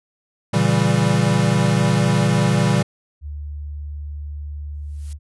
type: chord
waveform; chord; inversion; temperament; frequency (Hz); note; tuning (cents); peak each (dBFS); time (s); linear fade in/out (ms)
square; A# diminished seventh; none; equal with one note detuned; 116.54 / 140.53 / 164.81 / 196; A#2 / C#3 / E3 / G3; 0 / +24 / 0 / 0; -21; 0.53-2.83; 10
type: tone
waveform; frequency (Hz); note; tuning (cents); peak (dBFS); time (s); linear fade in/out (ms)
sine; 73.42; D2; 0; -27; 3.21-5.19; 50
type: noise with exponential growth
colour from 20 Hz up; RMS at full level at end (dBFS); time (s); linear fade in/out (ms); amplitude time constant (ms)
blue; -39; 4.74-5.13; 1; 84
effects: resampled to 24000 Hz